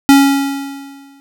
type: tone with exponential decay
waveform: square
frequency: 277.2 Hz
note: C#4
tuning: in tune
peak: -3 dBFS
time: 0.09-1.2 s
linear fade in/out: 0 ms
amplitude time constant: 240 ms
effects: none